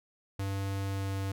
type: tone with pitch glide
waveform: square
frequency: 98 to 97.38 Hz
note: G2 to G2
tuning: 0 to -11 cents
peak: -32 dBFS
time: 0.39-1.32 s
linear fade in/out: 5 ms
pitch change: -11 cents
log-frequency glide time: 0.82-1.14 s
effects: none